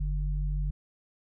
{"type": "tone pair together", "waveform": "sine", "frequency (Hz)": [46.73, 146.83], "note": ["F#1", "D3"], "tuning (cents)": [18, 0], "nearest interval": "octave + minor sixth", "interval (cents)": 1982, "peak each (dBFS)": [-27, -34], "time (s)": [0, 0.71], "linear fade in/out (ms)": 10, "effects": []}